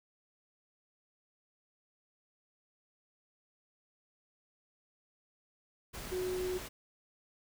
sine tone in noise, 367.2 Hz, F#4, 13 cents flat, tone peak -33 dBFS, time 6.11-6.59 s, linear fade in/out 20 ms, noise pink, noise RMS -44 dBFS, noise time 5.93-6.69 s, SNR +8 dB, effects none

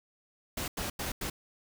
pink noise bursts at uneven times, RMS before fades -35 dBFS, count 4, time 0.57-0.68 / 0.77-0.9 / 0.99-1.12 / 1.21-1.3 s, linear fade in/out 5 ms, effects none

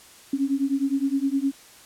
sine beating tone pair, 270 / 279.7 Hz, C#4 / C#4, -45 / +16 cents, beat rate 9.7 Hz, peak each -24 dBFS, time 0.33-1.52 s, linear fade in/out 5 ms, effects white hiss -49 dBFS RMS until 1.85 s + low-pass 11000 Hz 12 dB/octave

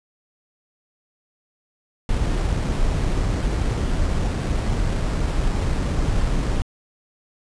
brown noise with sample-and-hold, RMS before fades -21 dBFS, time 2.09-6.62 s, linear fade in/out 2 ms, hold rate 6300 Hz, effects resampled to 22050 Hz

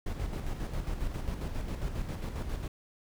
brown noise with tremolo, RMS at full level -33 dBFS, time 0.06-2.68 s, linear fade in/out 5 ms, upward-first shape square, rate 7.4 Hz, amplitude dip 45%, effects none

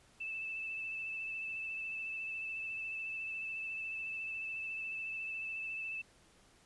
sine tone with vibrato, 2637 Hz, E7, in tune, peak -38 dBFS, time 0.2-6.02 s, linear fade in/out 10 ms, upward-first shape triangle, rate 14 Hz, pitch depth 23 cents each way, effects pink hiss -65 dBFS RMS until 6.65 s + resampled to 24000 Hz

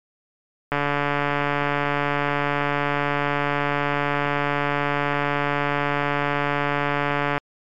click train, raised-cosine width 0.5 ms, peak -7 dBFS, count 960, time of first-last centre 0.72-7.38 s, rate 144 Hz, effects MP3 96 kbps

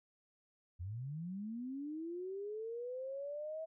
sine linear sweep, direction up, 81.7 to 648 Hz, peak -40 dBFS, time 0.79-3.66 s, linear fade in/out 20 ms, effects none

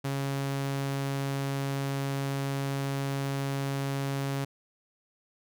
sawtooth tone, 137.9 Hz, C#3, 9 cents flat, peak -25 dBFS, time 0.04-4.45 s, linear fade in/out 10 ms, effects none

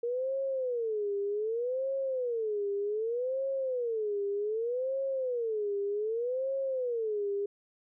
sine tone with vibrato, 466.2 Hz, A#4, in tune, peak -29 dBFS, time 0.03-7.46 s, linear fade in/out 5 ms, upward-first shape sine, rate 0.65 Hz, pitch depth 260 cents each way, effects none

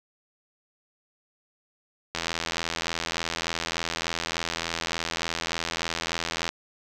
click train, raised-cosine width 0.2 ms, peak -10 dBFS, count 363, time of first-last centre 2.15-6.491 s, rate 83.4 Hz, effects none

